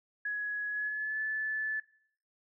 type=tone with pitch glide; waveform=sine; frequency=1678 to 1739.2 Hz; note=G#6 to A6; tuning=+17 to -21 cents; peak=-31 dBFS; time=0.25-1.8 s; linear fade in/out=5 ms; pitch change=+62 cents; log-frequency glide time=0.68-1.2 s; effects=noise-tail reverb RT60 0.6 s tail -18 dB re dry